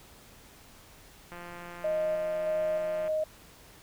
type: click train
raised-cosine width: 0.5 ms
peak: -29 dBFS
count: 307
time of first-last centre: 1.32-3.079 s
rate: 174 Hz
type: tone with tremolo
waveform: sine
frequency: 622.3 Hz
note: D#5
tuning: in tune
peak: -26 dBFS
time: 1.84-3.24 s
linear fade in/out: 5 ms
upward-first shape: square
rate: 1.6 Hz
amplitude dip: 25%
effects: pink hiss -54 dBFS RMS until 3.82 s